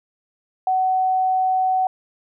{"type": "tone", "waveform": "sine", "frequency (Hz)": 750, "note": "F#5", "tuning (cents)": 23, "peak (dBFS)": -16, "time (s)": [0.67, 1.87], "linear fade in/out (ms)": 2, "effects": []}